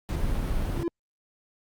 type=noise; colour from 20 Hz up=brown; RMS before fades=-27 dBFS; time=0.09-0.83 s; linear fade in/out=0 ms
type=tone with exponential growth; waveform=triangle; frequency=340 Hz; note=F4; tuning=46 cents flat; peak=-20 dBFS; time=0.6-0.88 s; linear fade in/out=1 ms; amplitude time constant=60 ms
effects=Opus 48 kbps